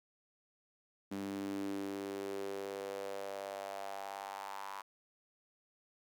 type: tone with high-pass filter sweep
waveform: sawtooth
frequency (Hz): 98.6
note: G2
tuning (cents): +11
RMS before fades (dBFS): -42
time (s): 1.11-4.82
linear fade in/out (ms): 10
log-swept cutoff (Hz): 240 to 1000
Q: 4.4
effects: none